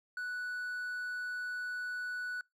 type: tone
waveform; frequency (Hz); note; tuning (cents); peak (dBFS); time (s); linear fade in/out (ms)
triangle; 1480; F#6; 0; -34; 0.17-2.41; 2
effects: noise-tail reverb RT60 0.2 s tail -26 dB re dry